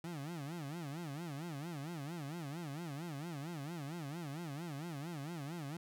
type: tone with vibrato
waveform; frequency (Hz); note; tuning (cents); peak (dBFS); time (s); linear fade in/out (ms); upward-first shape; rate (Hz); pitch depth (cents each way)
30% pulse; 155.3; D#3; -3; -39; 0.04-5.77; 2; sine; 4.4; 220
effects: none